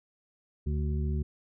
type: harmonic tone with a mistuned harmonic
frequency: 73.6 Hz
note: D2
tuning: 4 cents sharp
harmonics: 1 / 2 / 3 / 5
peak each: -28 / -34 / -38 / -42 dBFS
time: 0.66-1.23 s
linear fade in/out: 10 ms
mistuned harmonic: 5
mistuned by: +16 cents
effects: none